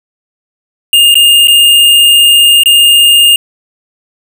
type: tone with dropouts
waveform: square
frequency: 2825 Hz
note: F7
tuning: 19 cents sharp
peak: -3 dBFS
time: 0.93-3.36 s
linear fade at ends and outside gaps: 2 ms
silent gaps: 1.143-1.154 / 1.473-1.481 / 2.635-2.658 s
effects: none